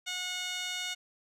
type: tone with band-pass filter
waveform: 15% pulse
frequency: 728 Hz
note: F#5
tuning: 28 cents flat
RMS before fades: -36 dBFS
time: 0.06-0.95 s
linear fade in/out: 20 ms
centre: 4400 Hz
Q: 2
effects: none